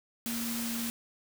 sine tone in noise, 232.5 Hz, A#3, 4 cents flat, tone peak -34 dBFS, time 0.26-0.9 s, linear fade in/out 0 ms, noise white, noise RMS -37 dBFS, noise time 0.26-0.9 s, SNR 0 dB, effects none

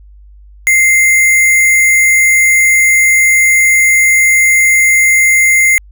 sine tone with sample-and-hold, 2093 Hz, C7, in tune, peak -5 dBFS, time 0.67-5.78 s, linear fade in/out 0 ms, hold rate 8820 Hz, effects added 50 Hz sine -35 dBFS peak until 5.91 s

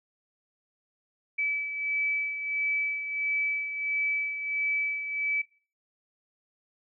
sine beating tone pair, 2300 / 2301.5 Hz, D7 / D7, -37 / -36 cents, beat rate 1.5 Hz, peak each -28 / -36 dBFS, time 1.38-5.42 s, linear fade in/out 10 ms, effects noise-tail reverb RT60 0.4 s tail -19 dB re dry

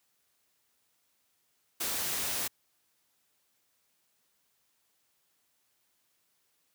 white noise, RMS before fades -33 dBFS, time 1.8-2.48 s, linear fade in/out 10 ms, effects white hiss -74 dBFS RMS until 6.74 s + high-pass 60 Hz 12 dB/octave

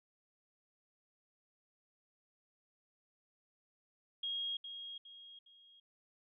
sine tone with echo, 3268 Hz, G#7, 29 cents flat, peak -36 dBFS, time 4.23-4.57 s, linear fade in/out 5 ms, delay 410 ms, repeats 3, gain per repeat -8 dB, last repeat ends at 5.8 s, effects none

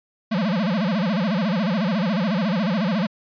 square tone with vibrato, 196 Hz, G3, in tune, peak -20 dBFS, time 0.31-3.07 s, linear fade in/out 10 ms, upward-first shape sine, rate 14 Hz, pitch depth 260 cents each way, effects resampled to 11025 Hz

